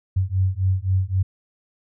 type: beating tone pair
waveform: sine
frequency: 92.5 / 96.3 Hz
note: F#2 / G2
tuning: 0 / -30 cents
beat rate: 3.8 Hz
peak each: -21 / -21 dBFS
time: 0.16-1.23 s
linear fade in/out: 10 ms
effects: none